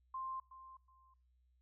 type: tone with echo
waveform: sine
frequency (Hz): 1051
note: C6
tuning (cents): +7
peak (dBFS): -40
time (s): 0.14-0.4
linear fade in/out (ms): 5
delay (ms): 370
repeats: 2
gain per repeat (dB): -13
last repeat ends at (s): 1.14
effects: noise-tail reverb RT60 0.4 s tail -25 dB re dry + added 62 Hz sine -70 dBFS peak until 1.61 s